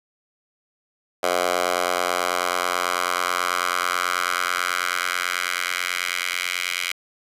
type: tone with high-pass filter sweep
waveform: 10% pulse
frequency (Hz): 89.2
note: F2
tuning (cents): +37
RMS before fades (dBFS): -24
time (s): 1.23-6.92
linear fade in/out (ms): 5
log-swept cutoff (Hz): 670 to 2300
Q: 2.1
effects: resampled to 32000 Hz